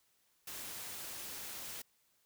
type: noise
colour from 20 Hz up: white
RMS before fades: -45 dBFS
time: 0.47-1.82 s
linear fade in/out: 5 ms
effects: white hiss -74 dBFS RMS until 2.25 s